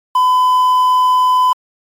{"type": "tone with quantisation", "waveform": "triangle", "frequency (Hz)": 1008, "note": "B5", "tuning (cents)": 35, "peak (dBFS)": -7, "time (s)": [0.15, 1.53], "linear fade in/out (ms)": 5, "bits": 6, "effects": ["AAC 48 kbps"]}